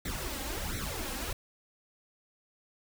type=noise with flanger; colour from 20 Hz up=pink; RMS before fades=-36 dBFS; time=0.05-1.33 s; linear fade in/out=5 ms; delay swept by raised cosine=0.5 to 3.8 ms; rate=1.4 Hz; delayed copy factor=+0.85; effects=none